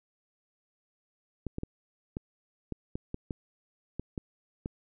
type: clicks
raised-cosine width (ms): 3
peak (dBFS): -21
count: 11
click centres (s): 1.467 / 1.584 / 1.634 / 2.169 / 2.723 / 2.955 / 3.144 / 3.308 / 3.996 / 4.178 / 4.659
effects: none